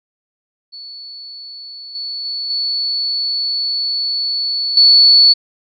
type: tone with level steps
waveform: sine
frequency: 4435 Hz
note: C#8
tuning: in tune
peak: -30 / -22 / -20 / -16 / -5 dBFS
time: 0.72-5.34 s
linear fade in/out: 20 ms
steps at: 1.95 / 2.25 / 2.5 / 4.77 s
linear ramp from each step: 2 ms
effects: none